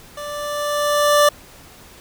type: tone with level ramp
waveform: 25% pulse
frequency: 587.3 Hz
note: D5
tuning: in tune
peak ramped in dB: -25 to -6 dBFS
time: 0.17-1.29 s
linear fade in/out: 5 ms
effects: pink hiss -44 dBFS RMS until 2 s